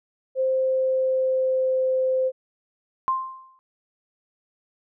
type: tone with pitch glide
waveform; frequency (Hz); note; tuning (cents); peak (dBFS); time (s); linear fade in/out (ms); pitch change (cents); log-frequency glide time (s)
sine; 523.3 to 519.1; C5 to C5; 0 to -14; -19; 0.35-2.32; 50; -14; 0.51-1.84
type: tone with exponential decay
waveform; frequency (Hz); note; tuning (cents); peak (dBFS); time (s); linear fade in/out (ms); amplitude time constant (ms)
sine; 1049; C6; +4; -17; 3.08-3.59; 0; 110
effects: none